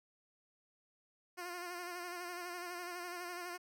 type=tone with vibrato; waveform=10% pulse; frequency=353.2 Hz; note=F4; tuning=20 cents sharp; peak=-34 dBFS; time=1.37-3.58 s; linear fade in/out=20 ms; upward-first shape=sine; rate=12 Hz; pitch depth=41 cents each way; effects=none